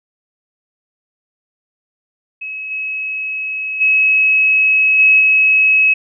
sine tone with level steps, 2567 Hz, E7, 47 cents flat, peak -23 / -19 / -9 / -6 / -8 dBFS, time 2.41-5.94 s, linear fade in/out 10 ms, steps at 2.7 / 3.8 / 4.98 / 5.19 s, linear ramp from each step 20 ms, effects none

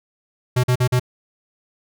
square tone bursts, 125.2 Hz, B2, 24 cents sharp, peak -15 dBFS, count 4, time 0.56-0.997 s, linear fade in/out 10 ms, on 77 ms, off 43 ms, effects none

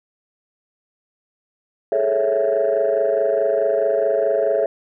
sine chord, A major seventh, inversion third, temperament equal, 415.3 / 440 / 554.4 / 659.3 Hz, G#4 / A4 / C#5 / E5, 0 / 0 / 0 / 0 cents, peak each -22 / -22 / -19 / -19 dBFS, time 1.92-4.66 s, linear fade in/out 2 ms, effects tanh soft clip ceiling -10 dBFS

